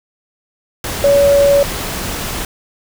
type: tone in noise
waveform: sine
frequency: 565 Hz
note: C#5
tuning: 33 cents sharp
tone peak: -7 dBFS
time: 1.04-1.63 s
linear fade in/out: 2 ms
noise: pink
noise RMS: -22 dBFS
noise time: 0.84-2.45 s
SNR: +12 dB
effects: none